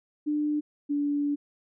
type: tone pair in turn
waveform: sine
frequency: 298.2 / 289 Hz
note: D4 / D4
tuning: +27 / -28 cents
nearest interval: minor second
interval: 55 cents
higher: first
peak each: -24 dBFS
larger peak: neither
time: 0.26-0.61 / 0.89-1.36 s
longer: second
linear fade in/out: 20 ms
effects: none